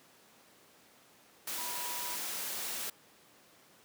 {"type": "tone in noise", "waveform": "sine", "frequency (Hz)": 974, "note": "B5", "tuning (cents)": -24, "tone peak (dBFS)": -43, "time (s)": [1.58, 2.16], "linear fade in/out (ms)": 5, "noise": "white", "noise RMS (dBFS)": -38, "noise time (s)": [1.47, 2.9], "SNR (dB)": -8, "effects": ["pink hiss -61 dBFS RMS until 3.84 s", "high-pass 200 Hz 12 dB/octave"]}